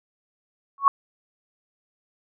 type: tone with exponential growth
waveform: sine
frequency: 1108.7 Hz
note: C#6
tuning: in tune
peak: -7 dBFS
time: 0.78-0.88 s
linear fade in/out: 1 ms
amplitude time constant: 20 ms
effects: none